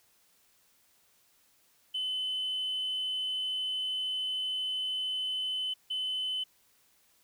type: tone bursts at uneven times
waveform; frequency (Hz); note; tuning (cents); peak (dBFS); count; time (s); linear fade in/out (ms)
sine; 3031; F#7; +41; -29; 2; 1.94-5.74 / 5.9-6.44; 10
effects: tanh soft clip ceiling -27 dBFS + white hiss -67 dBFS RMS until 7.23 s